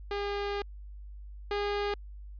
sawtooth tone pair in turn, 405.3 / 408.6 Hz, G#4 / G#4, -42 / -28 cents, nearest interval unison, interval 14 cents, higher second, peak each -27 / -25 dBFS, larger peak second, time 0.11-0.62 / 1.51-1.94 s, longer first, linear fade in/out 2 ms, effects added 50 Hz sine -42 dBFS peak until 2.39 s + resampled to 11025 Hz

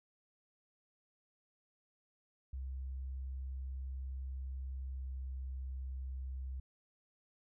sine tone with pitch glide, 65.8 to 65.38 Hz, C2 to C2, +10 to -1 cents, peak -39 dBFS, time 2.53-6.6 s, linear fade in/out 5 ms, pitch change -11 cents, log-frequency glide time 4.93-5.03 s, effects none

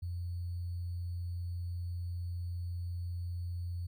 sine tone with sample-and-hold, 87.4 Hz, F2, 2 cents sharp, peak -35 dBFS, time 0.02-3.87 s, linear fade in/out 10 ms, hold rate 4410 Hz, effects none

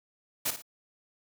white noise with echo, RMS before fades -29 dBFS, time 0.45-0.51 s, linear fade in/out 10 ms, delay 56 ms, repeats 2, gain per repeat -9 dB, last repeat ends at 0.622 s, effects none

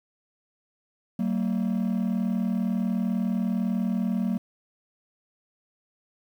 triangle tone pair together, 189.46 / 229.5 Hz, F#3 / A#3, +41 / -27 cents, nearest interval minor third, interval 332 cents, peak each -23 dBFS, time 1.19-4.38 s, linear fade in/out 5 ms, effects tanh soft clip ceiling -18 dBFS + 9-bit

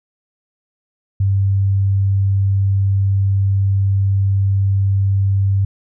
sine tone, 98 Hz, G2, in tune, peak -12 dBFS, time 1.2-5.65 s, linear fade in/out 5 ms, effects none

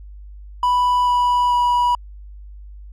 triangle tone with pitch steps, 987.8 / 981 / 974.2 Hz, B5 / B5 / B5, 0 / -12 / -24 cents, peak -12 dBFS, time 0.63-1.95 s, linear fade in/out 2 ms, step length 440 ms, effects added 50 Hz sine -35 dBFS peak until 2.92 s

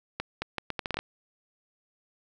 accelerating click train, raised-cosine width 0.3 ms, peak -14 dBFS, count 10, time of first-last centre 0.2-0.99 s, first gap 220 ms, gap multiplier 0.74, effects 9-bit

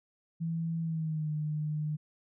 sine tone with pitch glide, 164.81 to 152.01 Hz, E3 to D#3, 0 to -40 cents, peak -30 dBFS, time 0.4-1.97 s, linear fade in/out 20 ms, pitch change -140 cents, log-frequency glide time 0.81-1.31 s, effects none

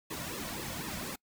pink noise with flanger, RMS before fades -39 dBFS, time 0.1-1.16 s, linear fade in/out 10 ms, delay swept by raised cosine 1.3 to 2.5 ms, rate 4 Hz, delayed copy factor -0.9, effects noise-tail reverb RT60 0.1 s tail -25 dB re dry

